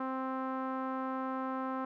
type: tone with low-pass filter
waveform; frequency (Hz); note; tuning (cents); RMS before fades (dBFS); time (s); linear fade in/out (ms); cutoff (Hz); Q
sawtooth; 262.1; C4; +3; -36; 0-1.85; 5; 1200; 3.5
effects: none